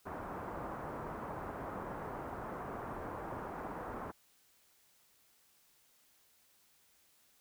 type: low-pass noise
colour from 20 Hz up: white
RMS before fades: -43 dBFS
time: 0.05-4.12 s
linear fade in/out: 20 ms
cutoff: 1200 Hz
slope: 24 dB/octave
effects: white hiss -69 dBFS RMS until 7.4 s